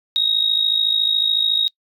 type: tone with amplitude modulation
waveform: sine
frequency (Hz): 3767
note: A#7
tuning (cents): +17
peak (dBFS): -11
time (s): 0.16-1.68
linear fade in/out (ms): 0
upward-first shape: sine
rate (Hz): 53.9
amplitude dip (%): 75
effects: noise-tail reverb RT60 0.1 s tail -25 dB re dry + tanh soft clip ceiling -7 dBFS